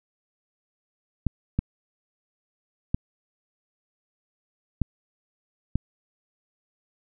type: clicks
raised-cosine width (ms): 5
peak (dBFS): -10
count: 5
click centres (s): 1.267 / 1.59 / 2.945 / 4.817 / 5.756
effects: none